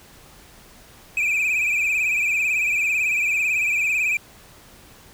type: tone with vibrato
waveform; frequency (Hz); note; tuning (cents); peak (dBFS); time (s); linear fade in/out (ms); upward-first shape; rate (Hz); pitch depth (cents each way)
triangle; 2452; D#7; -26; -17; 1.17-4.17; 2; sine; 18; 83
effects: pink hiss -48 dBFS RMS until 5.13 s